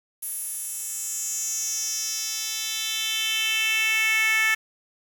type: tone with high-pass filter sweep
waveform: 10% pulse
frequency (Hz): 440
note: A4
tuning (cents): 0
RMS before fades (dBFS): -26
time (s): 0.22-4.55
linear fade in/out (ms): 10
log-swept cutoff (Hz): 11000 to 1900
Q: 3.4
effects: 7-bit